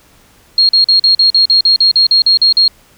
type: tone bursts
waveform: sine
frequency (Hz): 4262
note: C8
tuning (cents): +31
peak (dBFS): -5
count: 14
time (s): 0.58-2.679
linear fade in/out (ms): 2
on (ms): 110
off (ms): 43
effects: pink hiss -47 dBFS RMS until 2.97 s